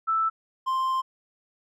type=tone pair in turn; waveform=sine / triangle; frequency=1320 / 1047.7 Hz; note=E6 / C6; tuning=+2 / +2 cents; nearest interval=major third; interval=400 cents; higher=first; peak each=-21 / -21 dBFS; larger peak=neither; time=0.07-0.3 / 0.66-1.02 s; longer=second; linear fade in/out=20 ms; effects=none